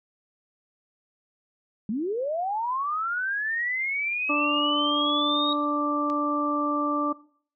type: linear sweep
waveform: sine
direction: up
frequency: 194.9 to 3787 Hz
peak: -25 dBFS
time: 1.89-5.53 s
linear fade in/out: 2 ms
type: harmonic tone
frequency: 293.7 Hz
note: D4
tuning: in tune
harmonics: 1 / 2 / 3 / 4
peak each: -26 / -31 / -38 / -26 dBFS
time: 4.29-7.13 s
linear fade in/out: 10 ms
type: click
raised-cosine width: 0.2 ms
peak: -25 dBFS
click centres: 6.1 s
effects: noise-tail reverb RT60 0.5 s tail -19 dB re dry